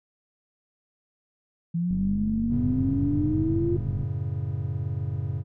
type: linear sweep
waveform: sine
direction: up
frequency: 165.7 to 349.2 Hz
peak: -23 dBFS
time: 1.74-3.77 s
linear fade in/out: 10 ms
type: click train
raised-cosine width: 5 ms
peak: -22 dBFS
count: 105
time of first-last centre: 1.91-4.032 s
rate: 49 Hz
type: chord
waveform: triangle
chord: F# minor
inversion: none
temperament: just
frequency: 92.5 / 111 / 138.75 Hz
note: F#2 / A2 / C#3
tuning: 0 / +16 / +2 cents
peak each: -29 dBFS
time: 2.49-5.44 s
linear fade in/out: 50 ms
effects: none